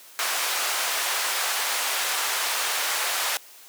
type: band-pass noise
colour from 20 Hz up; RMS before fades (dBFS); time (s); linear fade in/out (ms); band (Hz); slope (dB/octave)
pink; -26; 0.19-3.37; 0; 880 to 16000; 12
effects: white hiss -48 dBFS RMS until 3.68 s + high-pass 400 Hz 12 dB/octave